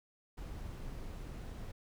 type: noise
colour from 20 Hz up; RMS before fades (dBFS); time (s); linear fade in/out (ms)
brown; -44; 0.37-1.72; 10
effects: none